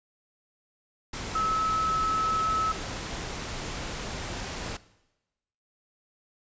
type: tone in noise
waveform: sine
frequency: 1297 Hz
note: E6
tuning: 28 cents flat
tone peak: -24 dBFS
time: 1.35-2.72 s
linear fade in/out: 5 ms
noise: pink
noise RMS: -35 dBFS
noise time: 1.13-4.77 s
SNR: +8 dB
effects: noise-tail reverb RT60 1.0 s tail -19 dB re dry + resampled to 16000 Hz